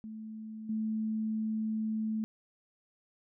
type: tone with level steps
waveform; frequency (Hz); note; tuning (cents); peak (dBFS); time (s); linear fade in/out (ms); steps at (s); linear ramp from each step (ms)
sine; 218.5; A3; -12; -40 / -30; 0.04-2.24; 0; 0.69; 5
effects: none